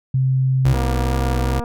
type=tone; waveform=sine; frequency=131.3 Hz; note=C3; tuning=6 cents sharp; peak=-14 dBFS; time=0.14-0.73 s; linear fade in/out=5 ms
type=tone with vibrato; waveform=30% pulse; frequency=64.6 Hz; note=C2; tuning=21 cents flat; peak=-15 dBFS; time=0.65-1.6 s; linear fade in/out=5 ms; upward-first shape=triangle; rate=2.4 Hz; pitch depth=34 cents each way
type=click train; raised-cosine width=1 ms; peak=-16 dBFS; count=214; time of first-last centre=0.74-1.639 s; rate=237 Hz
effects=none